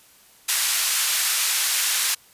white band-pass noise, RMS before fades -22 dBFS, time 0.48-2.15 s, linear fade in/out 10 ms, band 1400 to 12000 Hz, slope 12 dB/octave, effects white hiss -53 dBFS RMS until 2.33 s + resampled to 32000 Hz

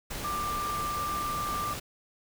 sine tone in noise, 1185 Hz, D6, 15 cents sharp, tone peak -30 dBFS, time 0.24-1.74 s, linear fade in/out 10 ms, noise pink, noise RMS -37 dBFS, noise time 0.1-1.8 s, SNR +4 dB, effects none

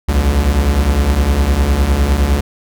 45% pulse beating tone pair, 61.74 / 71.54 Hz, B1 / D2, 0 / -45 cents, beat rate 9.8 Hz, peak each -16 / -12 dBFS, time 0.08-2.41 s, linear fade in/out 10 ms, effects none

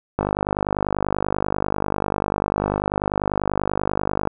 click train, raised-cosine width 1 ms, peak -6 dBFS, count 206, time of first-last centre 0.19-4.274 s, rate 50.2 Hz, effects none

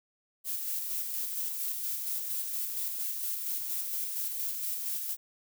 violet noise with tremolo, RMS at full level -33 dBFS, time 0.44-5.17 s, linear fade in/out 50 ms, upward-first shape square, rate 4.3 Hz, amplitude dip 30%, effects none

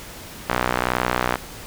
sawtooth tone with band-pass filter, 61.74 Hz, B1, in tune, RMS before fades -23 dBFS, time 0.49-1.36 s, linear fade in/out 5 ms, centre 1300 Hz, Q 0.98, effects pink hiss -38 dBFS RMS until 1.66 s

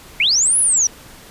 sine linear two-way sweep, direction up then down, 2093 to 10610 to 5620 Hz, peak -12 dBFS, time 0.2-0.87 s, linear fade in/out 2 ms, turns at 0.59 s, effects pink hiss -41 dBFS RMS until 1.3 s + resampled to 32000 Hz

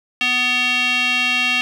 square tone with band-pass filter, 249.1 Hz, B3, 15 cents sharp, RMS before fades -18 dBFS, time 0.21-1.61 s, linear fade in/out 0 ms, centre 2800 Hz, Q 4.5, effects none

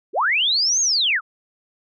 sine linear two-way sweep, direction up then down, 293.7 to 6645 to 1147 Hz, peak -16 dBFS, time 0.13-1.21 s, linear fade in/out 50 ms, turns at 0.81 s, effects none

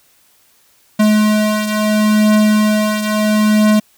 square beating tone pair, 212.8 / 213.54 Hz, G#3 / G#3, +42 / +48 cents, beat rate 0.74 Hz, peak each -12 / -18 dBFS, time 0.99-3.8 s, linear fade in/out 10 ms, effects white hiss -53 dBFS RMS until 3.97 s

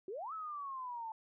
sine exponential two-way sweep, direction up then down, 355.7 to 1318.5 to 876 Hz, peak -40 dBFS, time 0.08-1.12 s, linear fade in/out 2 ms, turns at 0.33 s, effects none

